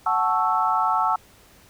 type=chord; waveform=sine; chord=F# minor seventh; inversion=none; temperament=equal; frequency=740 / 880 / 1108.7 / 1318.5 Hz; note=F#5 / A5 / C#6 / E6; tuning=0 / 0 / 0 / 0 cents; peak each=-25 / -23 / -26 / -23 dBFS; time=0.06-1.16 s; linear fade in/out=5 ms; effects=pink hiss -53 dBFS RMS until 1.69 s